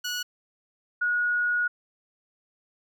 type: tone pair in turn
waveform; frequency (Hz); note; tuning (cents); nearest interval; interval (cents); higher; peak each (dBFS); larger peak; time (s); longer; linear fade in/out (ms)
15% pulse / sine; 1464 / 1451.4; F#6 / F#6; -19 / -34; unison; 15; first; -22; neither; 0.04-0.23 / 1.01-1.68; second; 10
effects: none